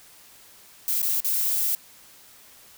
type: noise with dropouts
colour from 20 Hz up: violet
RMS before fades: -24 dBFS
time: 0.88-1.75 s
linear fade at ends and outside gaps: 0 ms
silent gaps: 1.018-1.028 / 1.203-1.246 s
effects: white hiss -51 dBFS RMS until 2.77 s